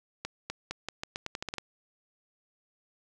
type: accelerating click train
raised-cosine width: 0.2 ms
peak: -17 dBFS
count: 12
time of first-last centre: 0.25-1.583 s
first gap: 250 ms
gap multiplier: 0.84
effects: none